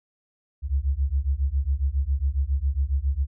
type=beating tone pair; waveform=sine; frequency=65.41 / 72.71 Hz; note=C2 / D2; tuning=0 / -17 cents; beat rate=7.3 Hz; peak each=-24 dBFS; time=0.62-3.27 s; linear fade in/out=50 ms; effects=none